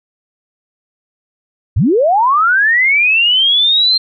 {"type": "linear sweep", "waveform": "sine", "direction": "up", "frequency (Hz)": [66.7, 4186], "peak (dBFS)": -8, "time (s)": [1.76, 3.98], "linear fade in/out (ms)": 10, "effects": []}